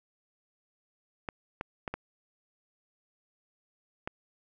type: clicks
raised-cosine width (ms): 0.5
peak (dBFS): -19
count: 5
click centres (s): 1.288 / 1.611 / 1.878 / 1.94 / 4.075
effects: none